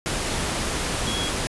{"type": "tone in noise", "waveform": "sine", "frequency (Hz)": 3322, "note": "G#7", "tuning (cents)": 0, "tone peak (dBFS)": -28, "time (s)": [1.07, 1.29], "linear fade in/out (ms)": 0, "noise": "pink", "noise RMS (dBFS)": -26, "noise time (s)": [0.06, 1.47], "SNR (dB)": -5, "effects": ["resampled to 24000 Hz"]}